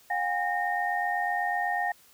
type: tone cluster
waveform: sine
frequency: 719 / 807 / 1842 Hz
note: F#5 / G#5 / A#6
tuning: -50 / -50 / -21 cents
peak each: -30 dBFS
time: 0.1-1.92 s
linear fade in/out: 5 ms
effects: white hiss -58 dBFS RMS until 2.13 s